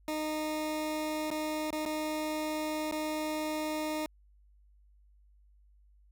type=tone with dropouts; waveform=20% pulse; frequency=308.1 Hz; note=D#4; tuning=17 cents flat; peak=-27 dBFS; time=0.08-4.06 s; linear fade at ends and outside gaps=1 ms; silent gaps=1.304-1.313 / 1.706-1.728 / 1.853-1.859 / 2.913-2.923 s; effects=added 50 Hz sine -59 dBFS peak until 6.11 s